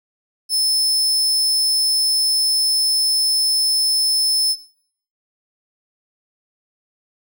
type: tone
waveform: sawtooth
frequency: 5250 Hz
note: E8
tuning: 8 cents flat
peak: -13 dBFS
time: 0.49-4.56 s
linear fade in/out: 50 ms
effects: noise-tail reverb RT60 0.6 s tail -19 dB re dry